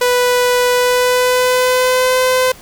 sawtooth tone with pitch glide, 493.9 to 511.3 Hz, B4 to C5, 0 to -40 cents, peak -7 dBFS, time 0.01-2.52 s, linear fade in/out 5 ms, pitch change +60 cents, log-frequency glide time 0.72-2.17 s, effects pink hiss -39 dBFS RMS until 2.61 s

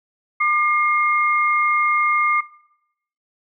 sine tone pair together, 1200 / 2134 Hz, D6 / C7, +37 / +34 cents, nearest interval minor seventh, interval 997 cents, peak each -18 dBFS, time 0.4-2.41 s, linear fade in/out 10 ms, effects noise-tail reverb RT60 0.8 s tail -19 dB re dry

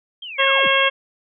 sine linear sweep, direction down, 3257 to 98 Hz, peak -30 dBFS, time 0.22-0.68 s, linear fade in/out 5 ms
harmonic tone, 543 Hz, C#5, 36 cents flat, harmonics 1 / 2 / 3 / 4 / 5 / 6, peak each -21 / -21 / -21 / -21 / -21 / -21 dBFS, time 0.38-0.9 s, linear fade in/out 20 ms
effects none

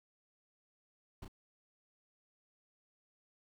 brown noise with echo, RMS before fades -45 dBFS, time 1.22-1.25 s, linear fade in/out 5 ms, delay 31 ms, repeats 1, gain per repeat -4 dB, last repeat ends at 1.281 s, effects none

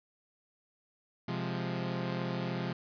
sawtooth chord, F minor, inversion second, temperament equal, 130.81 / 174.61 / 207.7 Hz, C3 / F3 / Ab3, 0 / 0 / 0 cents, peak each -33 / -32 / -36 dBFS, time 1.28-2.73 s, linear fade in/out 5 ms, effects resampled to 11025 Hz + 11-bit

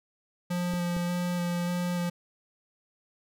square tone with vibrato, 175.7 Hz, F3, 11 cents sharp, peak -28 dBFS, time 0.5-2.1 s, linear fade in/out 10 ms, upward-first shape square, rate 1.7 Hz, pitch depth 11 cents each way
clicks, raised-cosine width 3 ms, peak -25 dBFS, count 2, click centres 0.737 / 0.966 s
effects none

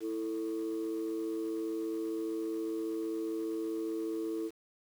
sine tone pair together, 329.6 / 444.6 Hz, E4 / A4, 0 / +18 cents, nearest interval perfect fourth, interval 518 cents, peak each -33 / -36 dBFS, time 0-4.51 s, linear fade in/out 50 ms, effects tanh soft clip ceiling -28 dBFS + 9-bit

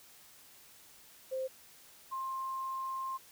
sine tone pair in turn, 523.3 / 1057.5 Hz, C5 / C6, 0 / +18 cents, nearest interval octave, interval 1218 cents, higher second, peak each -33 / -35 dBFS, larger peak first, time 1.31-1.48 / 2.11-3.18 s, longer second, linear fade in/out 20 ms, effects white hiss -58 dBFS RMS until 3.31 s

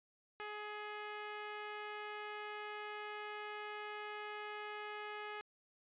10% pulse tone, 420 Hz, G#4, 19 cents sharp, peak -35 dBFS, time 0.4-5.41 s, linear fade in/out 0 ms, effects resampled to 8000 Hz

